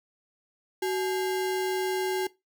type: tone with sample-and-hold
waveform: sine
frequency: 374 Hz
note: F#4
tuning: 19 cents sharp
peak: -25 dBFS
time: 0.82-2.27 s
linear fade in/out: 5 ms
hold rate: 1225 Hz
effects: noise-tail reverb RT60 0.2 s tail -19 dB re dry